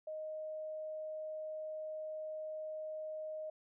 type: tone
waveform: sine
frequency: 622.3 Hz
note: D#5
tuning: in tune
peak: -40 dBFS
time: 0.07-3.5 s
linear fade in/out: 5 ms
effects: none